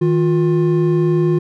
triangle tone pair together, 158.04 / 354.3 Hz, D#3 / F4, +27 / +25 cents, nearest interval octave + major second, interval 1398 cents, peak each -13 dBFS, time 0.01-1.39 s, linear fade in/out 10 ms, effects none

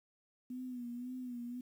sine tone with vibrato, 246.9 Hz, B3, in tune, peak -40 dBFS, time 0.5-1.61 s, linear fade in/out 5 ms, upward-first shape sine, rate 1.9 Hz, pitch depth 59 cents each way, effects 11-bit

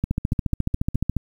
two click trains, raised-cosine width 5 ms, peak -9 / -18 dBFS, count 17 / 4, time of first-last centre 0.04-1.167 / 0.33-0.947 s, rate 14.2 / 4.86 Hz, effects 8-bit

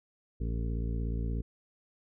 harmonic tone, 56.8 Hz, A#1, 44 cents flat, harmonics 1 / 2 / 3 / 4 / 5 / 7 / 8, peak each -31 / -37 / -41 / -43 / -45 / -48 / -49 dBFS, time 0.4-1.42 s, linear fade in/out 10 ms, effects none

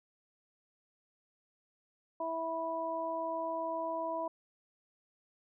harmonic tone, 327.5 Hz, E4, 11 cents flat, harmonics 1 / 2 / 3, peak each -43 / -36 / -37 dBFS, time 2.2-4.28 s, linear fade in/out 5 ms, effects none

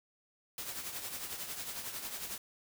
white noise with tremolo, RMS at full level -39 dBFS, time 0.58-2.38 s, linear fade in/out 2 ms, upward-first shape triangle, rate 11 Hz, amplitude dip 60%, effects none

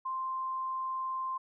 sine tone, 1046.5 Hz, C6, in tune, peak -32 dBFS, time 0.05-1.38 s, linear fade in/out 10 ms, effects none

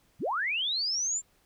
sine linear sweep, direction up, 65.6 to 7400 Hz, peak -27 dBFS, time 0.19-1.22 s, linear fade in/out 50 ms, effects pink hiss -67 dBFS RMS until 1.45 s

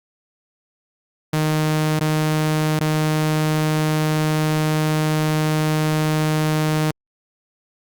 sawtooth tone with dropouts, 154.7 Hz, D#3, 10 cents flat, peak -13 dBFS, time 1.33-6.91 s, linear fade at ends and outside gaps 5 ms, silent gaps 1.994-2.008 / 2.793-2.807 s, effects Opus 48 kbps

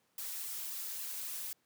blue noise with flanger, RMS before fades -41 dBFS, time 0.18-1.53 s, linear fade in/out 2 ms, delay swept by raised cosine 1.3 to 4.5 ms, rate 3.6 Hz, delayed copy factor -1, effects pink hiss -75 dBFS RMS until 1.65 s + high-pass 150 Hz 12 dB/octave

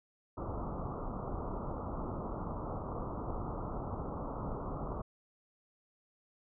pink low-pass noise, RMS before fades -39 dBFS, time 0.37-5.02 s, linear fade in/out 10 ms, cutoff 1300 Hz, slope 96 dB/octave, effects none

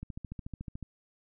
click train, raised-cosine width 5 ms, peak -27 dBFS, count 12, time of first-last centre 0.03-0.827 s, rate 13.8 Hz, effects none

